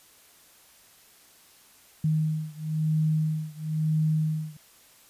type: beating tone pair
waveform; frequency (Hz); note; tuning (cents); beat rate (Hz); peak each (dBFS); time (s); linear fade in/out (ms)
sine; 155.56 / 156.56; D#3 / D#3; 0 / +11; 1; -26 / -27; 2.04-4.57; 5
effects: white hiss -56 dBFS RMS until 5.09 s + resampled to 32000 Hz